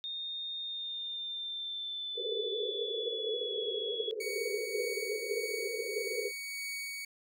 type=tone with pitch glide; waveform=sine; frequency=3666 to 3362 Hz; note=A#7 to G#7; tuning=-30 to +20 cents; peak=-36 dBFS; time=0.04-4.11 s; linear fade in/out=0 ms; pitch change=-150 cents; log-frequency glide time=0.6-3.71 s
type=band-pass noise; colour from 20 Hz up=pink; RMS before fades=-37 dBFS; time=2.15-6.32 s; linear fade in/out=50 ms; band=400 to 490 Hz; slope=96 dB/octave
type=tone with tremolo; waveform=sawtooth; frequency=2243 Hz; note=C#7; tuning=20 cents sharp; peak=-33 dBFS; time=4.2-7.05 s; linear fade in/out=5 ms; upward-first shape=sine; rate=1.7 Hz; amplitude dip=25%
effects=none